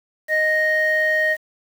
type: tone pair together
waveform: sine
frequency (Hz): 621.7 / 1864.7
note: D#5 / A#6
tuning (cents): -2 / 0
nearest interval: octave + perfect fifth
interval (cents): 1902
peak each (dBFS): -20 / -16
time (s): 0.28-1.37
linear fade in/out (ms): 50
effects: tanh soft clip ceiling -11 dBFS + 7-bit